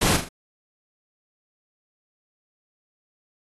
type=noise with echo; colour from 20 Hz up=pink; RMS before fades=-21 dBFS; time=0.01-0.17 s; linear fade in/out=10 ms; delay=40 ms; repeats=3; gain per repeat=-7 dB; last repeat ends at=0.29 s; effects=AAC 32 kbps